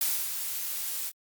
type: noise with ADSR envelope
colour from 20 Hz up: blue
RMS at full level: -26 dBFS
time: 0.01-1.12 s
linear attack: 4 ms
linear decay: 250 ms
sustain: -7 dB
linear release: 49 ms
effects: Opus 48 kbps